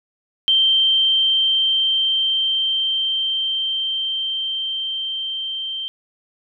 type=tone with level ramp; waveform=sine; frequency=3136 Hz; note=G7; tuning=in tune; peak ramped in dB=-12 to -24 dBFS; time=0.48-5.88 s; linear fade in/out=0 ms; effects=none